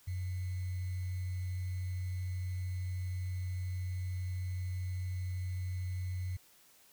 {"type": "tone with sample-and-hold", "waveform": "sine", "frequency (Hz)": 91.3, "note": "F#2", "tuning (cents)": -23, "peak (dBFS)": -34, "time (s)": [0.07, 6.37], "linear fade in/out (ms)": 10, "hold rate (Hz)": 2100, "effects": ["white hiss -63 dBFS RMS until 6.92 s"]}